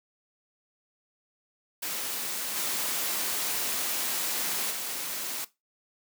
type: noise with level steps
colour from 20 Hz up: white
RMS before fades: -33 / -30 / -34 dBFS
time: 1.82-5.45 s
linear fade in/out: 10 ms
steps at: 2.55 / 4.7 s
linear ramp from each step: 20 ms
effects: noise-tail reverb RT60 0.2 s tail -17 dB re dry + high-pass 200 Hz 12 dB/octave